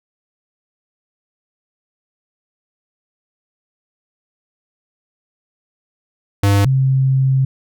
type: tone pair in turn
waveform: square / sine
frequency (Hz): 100.2 / 133.1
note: G2 / C3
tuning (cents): +38 / +30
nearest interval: perfect fourth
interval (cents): 492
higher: second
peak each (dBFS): -11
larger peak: neither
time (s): 6.43-6.65 / 6.65-7.45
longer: second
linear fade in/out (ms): 5
effects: none